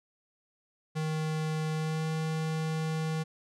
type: tone with pitch glide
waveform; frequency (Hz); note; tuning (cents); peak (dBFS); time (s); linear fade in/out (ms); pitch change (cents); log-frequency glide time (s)
square; 156.6 to 158.51; D#3 to D#3; +11 to +32; -30; 0.95-3.24; 20; +21; 1.73-2.06
effects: low-pass 9000 Hz 12 dB/octave